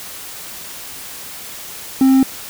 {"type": "tone", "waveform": "triangle", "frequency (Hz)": 265.4, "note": "C4", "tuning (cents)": 25, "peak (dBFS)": -6, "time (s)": [2.01, 2.23], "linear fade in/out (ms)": 2, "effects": ["white hiss -32 dBFS RMS until 2.49 s"]}